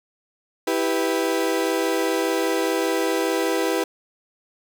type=chord; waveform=35% pulse; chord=E minor; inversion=none; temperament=equal with one note detuned; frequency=327 / 392 / 493.9 Hz; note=E4 / G4 / B4; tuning=-14 / 0 / 0 cents; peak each=-23 dBFS; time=0.67-3.84 s; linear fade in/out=5 ms; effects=none